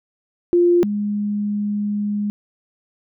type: tone pair in turn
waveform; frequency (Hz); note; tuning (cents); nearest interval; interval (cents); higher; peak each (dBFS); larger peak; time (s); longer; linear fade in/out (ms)
sine; 349.2 / 206.6; F4 / G#3; 0 / -9; major sixth; 909; first; -11 / -19; first; 0.53-0.83 / 0.83-2.3; second; 0
effects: none